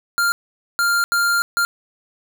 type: tone bursts at uneven times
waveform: square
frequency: 1396.9 Hz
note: F6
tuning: in tune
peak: -16 dBFS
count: 4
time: 0.18-0.32 / 0.79-1.04 / 1.12-1.42 / 1.57-1.65 s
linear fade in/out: 0 ms
effects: 7-bit